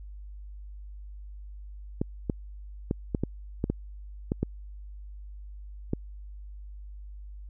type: clicks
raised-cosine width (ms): 3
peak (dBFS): -13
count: 10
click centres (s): 2.015 / 2.298 / 2.911 / 3.148 / 3.236 / 3.641 / 3.7 / 4.319 / 4.43 / 5.934
effects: added 50 Hz sine -40 dBFS peak until 7.49 s